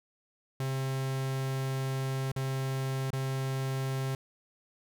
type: tone with dropouts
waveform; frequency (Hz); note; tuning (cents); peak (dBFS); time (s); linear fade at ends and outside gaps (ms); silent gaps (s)
45% pulse; 133.3; C3; +33; -30; 0.6-4.15; 2; 2.318-2.362 / 3.105-3.131
effects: none